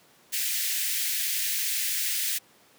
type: high-pass noise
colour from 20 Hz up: white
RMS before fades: -28 dBFS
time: 0.32-2.39 s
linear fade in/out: 20 ms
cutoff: 1700 Hz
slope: 48 dB/octave
effects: pink hiss -58 dBFS RMS until 2.78 s + high-pass 200 Hz 12 dB/octave